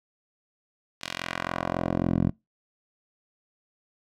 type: tone with band-pass filter sweep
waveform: 10% pulse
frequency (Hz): 43.65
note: F1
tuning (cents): 0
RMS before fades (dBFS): -28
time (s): 1.01-2.3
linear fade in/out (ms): 10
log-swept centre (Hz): 4100 to 180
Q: 1
effects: noise-tail reverb RT60 0.2 s tail -23 dB re dry